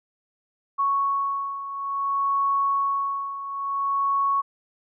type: beating tone pair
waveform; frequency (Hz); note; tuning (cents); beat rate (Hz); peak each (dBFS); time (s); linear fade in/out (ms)
sine; 1108.7 / 1109.27; C#6 / C#6; 0 / +1; 0.57; -23 / -28; 0.78-4.42; 20
effects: none